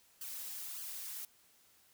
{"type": "noise with flanger", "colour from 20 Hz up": "blue", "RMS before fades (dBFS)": -44, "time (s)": [0.21, 1.25], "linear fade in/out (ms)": 2, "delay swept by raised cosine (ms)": [0.64, 4.84], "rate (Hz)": 1.7, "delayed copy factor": 0.95, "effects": ["white hiss -67 dBFS RMS until 1.93 s"]}